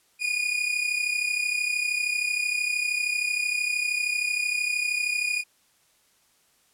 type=tone pair together; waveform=40% pulse; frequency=2438 / 2471 Hz; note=D#7 / D#7; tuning=-36 / -13 cents; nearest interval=unison; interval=23 cents; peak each=-26 / -27 dBFS; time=0.19-5.44 s; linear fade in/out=50 ms; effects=white hiss -64 dBFS RMS until 6.73 s + low-pass 12000 Hz 12 dB/octave